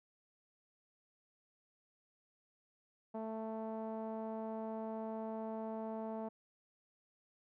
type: tone with low-pass filter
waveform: sawtooth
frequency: 221.1 Hz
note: A3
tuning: 9 cents sharp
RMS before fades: -42 dBFS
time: 3.14-6.29 s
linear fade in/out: 10 ms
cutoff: 780 Hz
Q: 3.3
effects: none